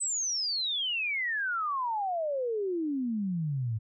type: exponential sweep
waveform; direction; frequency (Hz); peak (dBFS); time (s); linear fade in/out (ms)
sine; down; 8250 to 105.1; -28; 0-3.79; 20
effects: none